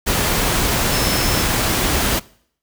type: tone in noise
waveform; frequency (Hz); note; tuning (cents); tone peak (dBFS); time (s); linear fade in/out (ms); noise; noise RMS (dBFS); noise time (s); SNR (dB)
sine; 5274; E8; 0; -26; 0.91-1.44; 20; pink; -18; 0.06-2.2; -11
effects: noise-tail reverb RT60 0.6 s tail -22 dB re dry